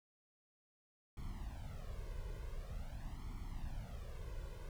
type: noise with flanger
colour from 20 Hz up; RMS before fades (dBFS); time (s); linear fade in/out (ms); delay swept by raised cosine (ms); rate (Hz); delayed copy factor
brown; -45; 1.17-4.69; 2; 0.91 to 2.01; 0.46; +0.9
effects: none